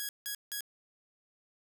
5% pulse tone bursts, 1660 Hz, G#6, 1 cent flat, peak -24 dBFS, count 3, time 0-0.607 s, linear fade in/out 0 ms, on 89 ms, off 170 ms, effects none

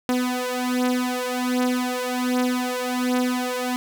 sawtooth beating tone pair, 249.6 / 250.9 Hz, B3 / B3, +19 / +28 cents, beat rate 1.3 Hz, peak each -20 / -21 dBFS, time 0.09-3.76 s, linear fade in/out 0 ms, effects none

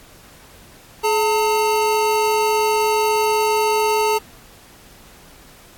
square tone pair together, 426 / 902.7 Hz, G#4 / A5, +44 / +44 cents, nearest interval octave + minor second, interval 1300 cents, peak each -19 dBFS, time 1.03-4.19 s, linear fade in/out 20 ms, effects pink hiss -46 dBFS RMS until 5.77 s + AAC 64 kbps

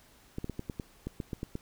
clicks, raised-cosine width 3 ms, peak -22 dBFS, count 11, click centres 0.384 / 0.444 / 0.497 / 0.594 / 0.698 / 0.798 / 1.07 / 1.202 / 1.332 / 1.431 / 1.554 s, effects pink hiss -60 dBFS RMS until 1.61 s

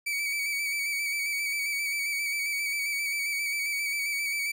40% pulse tone with vibrato, 2283 Hz, D7, 50 cents flat, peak -27 dBFS, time 0.06-4.52 s, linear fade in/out 10 ms, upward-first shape square, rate 7.5 Hz, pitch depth 29 cents each way, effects none

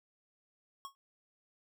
square tone with exponential decay, 1098 Hz, C#6, 17 cents flat, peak -39 dBFS, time 0.85-0.95 s, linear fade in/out 0 ms, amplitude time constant 21 ms, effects none

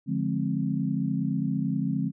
sine chord, D half-diminished seventh, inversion none, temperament just, 146.83 / 176.2 / 211.4 / 264.3 Hz, D3 / F3 / Ab3 / C4, 0 / +16 / +31 / +18 cents, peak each -30 dBFS, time 0.06-2.12 s, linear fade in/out 50 ms, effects none

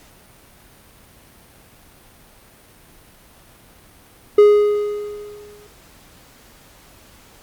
triangle tone with exponential decay, 415.3 Hz, G#4, in tune, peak -3 dBFS, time 4.38-5.67 s, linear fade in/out 5 ms, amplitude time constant 280 ms, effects pink hiss -48 dBFS RMS until 7.42 s + Opus 48 kbps

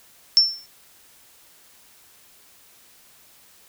sine tone with exponential decay, 5390 Hz, E8, 38 cents sharp, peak -8 dBFS, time 0.37-0.66 s, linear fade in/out 0 ms, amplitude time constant 62 ms, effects white hiss -53 dBFS RMS until 3.68 s

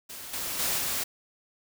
white noise with level steps, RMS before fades -41 / -33 / -28 / -30 dBFS, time 0.09-1.04 s, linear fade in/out 10 ms, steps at 0.33 / 0.59 / 0.78 s, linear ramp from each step 5 ms, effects none

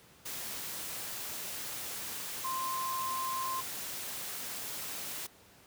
sine tone in noise, 1046 Hz, C6, 1 cent flat, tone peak -33 dBFS, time 2.44-3.61 s, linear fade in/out 10 ms, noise white, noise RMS -40 dBFS, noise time 0.25-5.27 s, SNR +4 dB, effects pink hiss -59 dBFS RMS until 5.66 s + high-pass 80 Hz 12 dB/octave

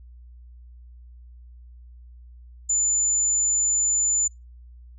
sine tone, 7040 Hz, A8, in tune, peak -19 dBFS, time 2.69-4.28 s, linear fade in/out 10 ms, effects noise-tail reverb RT60 0.2 s tail -26 dB re dry + added 60 Hz sine -43 dBFS peak until 4.98 s

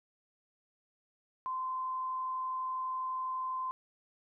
sine tone with frequency modulation, 1034 Hz, C6, 21 cents flat, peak -33 dBFS, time 1.46-3.71 s, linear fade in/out 0 ms, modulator 32.1 Hz, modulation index 0.31, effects none

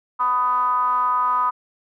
triangle ring-modulated tone, 124.3 Hz, B2, 12 cents sharp, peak -12 dBFS, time 0.19-1.51 s, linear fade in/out 20 ms, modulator 1120 Hz, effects none

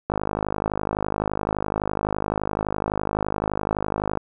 click train, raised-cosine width 1 ms, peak -9 dBFS, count 212, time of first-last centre 0.1-4.173 s, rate 51.8 Hz, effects none

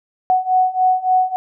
sine beating tone pair, 740 / 743.5 Hz, F#5 / F#5, 0 / +8 cents, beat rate 3.5 Hz, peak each -17 / -15 dBFS, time 0.3-1.36 s, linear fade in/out 0 ms, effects none

